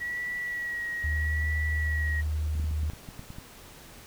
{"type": "tone with vibrato", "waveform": "sine", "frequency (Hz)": 1924, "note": "B6", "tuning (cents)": -46, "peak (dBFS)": -30, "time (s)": [0, 2.22], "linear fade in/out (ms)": 20, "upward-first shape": "sine", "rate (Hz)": 0.78, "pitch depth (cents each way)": 27}
{"type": "tone", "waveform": "sine", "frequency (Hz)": 76.5, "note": "D#2", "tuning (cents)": -29, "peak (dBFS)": -26, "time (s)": [1.04, 2.9], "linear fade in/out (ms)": 0}
{"type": "clicks", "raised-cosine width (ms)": 5, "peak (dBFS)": -28, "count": 10, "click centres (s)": [2.554, 2.598, 2.641, 2.71, 2.833, 2.935, 3.088, 3.194, 3.304, 3.385]}
{"effects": ["pink hiss -49 dBFS RMS until 4.06 s"]}